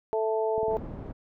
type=harmonic tone; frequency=220 Hz; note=A3; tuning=in tune; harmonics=2 / 3 / 4; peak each=-26 / -30 / -32 dBFS; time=0.13-0.77 s; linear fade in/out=0 ms
type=click train; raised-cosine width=3 ms; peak=-28 dBFS; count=9; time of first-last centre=0.58-0.99 s; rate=19.5 Hz
type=low-pass noise; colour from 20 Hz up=pink; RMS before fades=-39 dBFS; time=0.69-1.13 s; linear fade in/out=20 ms; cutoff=650 Hz; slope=12 dB/octave
effects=none